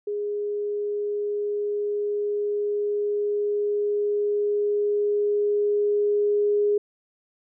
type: tone with level ramp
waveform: sine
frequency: 413.1 Hz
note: G#4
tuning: 9 cents flat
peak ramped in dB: -25 to -18 dBFS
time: 0.07-6.78 s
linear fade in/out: 5 ms
effects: none